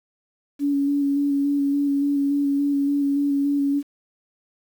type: tone with vibrato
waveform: sine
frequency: 282.6 Hz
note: C#4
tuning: 34 cents sharp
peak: -18 dBFS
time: 0.59-3.83 s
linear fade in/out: 50 ms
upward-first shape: square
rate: 3.5 Hz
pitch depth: 15 cents each way
effects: 8-bit